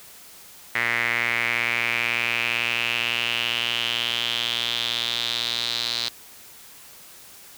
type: tone with band-pass filter sweep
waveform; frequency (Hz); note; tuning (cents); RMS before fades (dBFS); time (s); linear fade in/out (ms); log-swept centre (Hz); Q
sawtooth; 117.9; A#2; +20; -25; 0.75-6.09; 5; 2000 to 4100; 5.4
effects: white hiss -46 dBFS RMS until 7.57 s